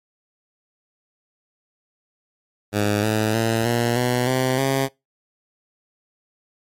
10% pulse tone with pitch steps, 103.83 / 108.49 / 113.36 / 118.45 / 123.76 / 129.32 / 135.12 Hz, G#2 / A2 / A#2 / A#2 / B2 / C3 / C#3, 0 / -24 / -48 / +28 / +4 / -20 / -44 cents, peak -10 dBFS, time 2.72-4.89 s, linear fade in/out 50 ms, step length 310 ms, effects noise-tail reverb RT60 0.2 s tail -22 dB re dry + MP3 64 kbps

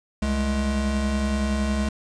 square tone pair together, 66.96 / 211.6 Hz, C2 / G#3, +41 / +33 cents, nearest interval octave + minor sixth, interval 1992 cents, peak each -25 dBFS, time 0.22-1.89 s, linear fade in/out 5 ms, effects resampled to 22050 Hz + 8-bit

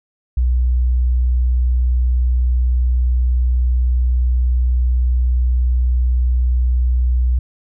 sine tone, 61.74 Hz, B1, in tune, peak -12 dBFS, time 0.37-7.39 s, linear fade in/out 5 ms, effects none

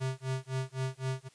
square tone with tremolo, 131.3 Hz, C3, 6 cents sharp, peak -30 dBFS, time 0-1.29 s, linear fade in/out 20 ms, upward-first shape sine, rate 3.9 Hz, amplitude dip 100%, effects white hiss -63 dBFS RMS until 1.34 s + resampled to 22050 Hz

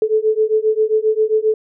sine beating tone pair, 431 / 438.5 Hz, A4 / A4, -36 / -6 cents, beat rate 7.5 Hz, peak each -16 dBFS, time 0.02-1.54 s, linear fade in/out 2 ms, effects none

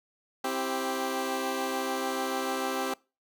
15% pulse chord, C major, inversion none, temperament equal with one note detuned, 263.6 / 329.6 / 392 Hz, C4 / E4 / G4, +13 / 0 / 0 cents, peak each -26 / -32 / -26 dBFS, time 0.44-2.94 s, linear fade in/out 5 ms, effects noise-tail reverb RT60 0.3 s tail -24 dB re dry

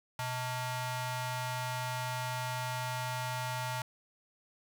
sawtooth ring-modulated tone, 508 Hz, B4, 49 cents sharp, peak -27 dBFS, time 0.19-3.82 s, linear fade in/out 2 ms, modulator 384 Hz, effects none

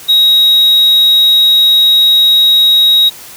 triangle tone, 3800 Hz, A#7, 33 cents sharp, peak -3 dBFS, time 0.08-3.1 s, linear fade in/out 20 ms, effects white hiss -32 dBFS RMS until 3.36 s

